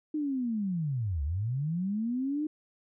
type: linear two-way sweep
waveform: sine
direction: down then up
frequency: 311.1 to 67.6 to 311.1 Hz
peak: -28 dBFS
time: 0.14-2.47 s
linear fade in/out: 5 ms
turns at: 1.23 s
effects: none